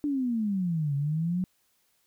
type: exponential two-way sweep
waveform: sine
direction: down then up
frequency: 299 to 138.59 to 186.9 Hz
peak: -25 dBFS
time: 0.04-1.44 s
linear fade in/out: 0 ms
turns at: 0.95 s
effects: white hiss -70 dBFS RMS until 2.06 s